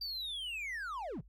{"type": "linear sweep", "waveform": "triangle", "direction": "down", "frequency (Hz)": [4699, 110], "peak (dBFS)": -36, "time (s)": [0.01, 1.21], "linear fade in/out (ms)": 5, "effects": ["noise-tail reverb RT60 0.1 s tail -22 dB re dry", "added 50 Hz sine -56 dBFS peak until 1.28 s"]}